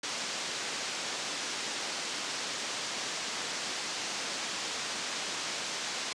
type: low-pass noise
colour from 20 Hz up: white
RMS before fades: -36 dBFS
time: 0.03-6.13 s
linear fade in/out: 5 ms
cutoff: 6600 Hz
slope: 24 dB/octave
effects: high-pass 200 Hz 12 dB/octave + resampled to 22050 Hz